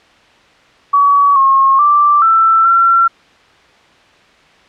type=tone with pitch steps; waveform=sine; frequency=1134 / 1082 / 1173 / 1332 / 1359 Hz; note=C#6 / C#6 / D6 / E6 / F6; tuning=+39 / -42 / -2 / +18 / -48 cents; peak=-6 dBFS; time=0.93-3.08 s; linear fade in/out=10 ms; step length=430 ms; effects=white hiss -46 dBFS RMS until 4.68 s + low-pass 3000 Hz 12 dB/octave